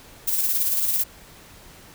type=noise with tremolo; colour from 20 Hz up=violet; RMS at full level=-21 dBFS; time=0.27-1.04 s; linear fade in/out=10 ms; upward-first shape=square; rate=18 Hz; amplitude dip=35%; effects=pink hiss -47 dBFS RMS until 1.94 s